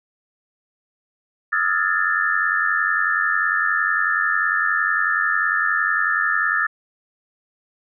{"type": "tone cluster", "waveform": "sine", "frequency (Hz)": [1235, 1313, 1410, 1691, 1782], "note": ["D#6", "E6", "F6", "G#6", "A6"], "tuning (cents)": [-13, -7, 16, 31, 22], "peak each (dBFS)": [-27, -25, -25, -23, -21], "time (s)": [1.52, 6.67], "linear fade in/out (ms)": 10, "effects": []}